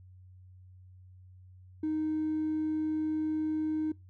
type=tone with hard clipping; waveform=sine; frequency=310.6 Hz; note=D#4; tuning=3 cents flat; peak=-29 dBFS; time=1.83-3.92 s; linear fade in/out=5 ms; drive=1 dB; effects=noise-tail reverb RT60 0.2 s tail -23 dB re dry + added 92 Hz sine -51 dBFS peak until 4.09 s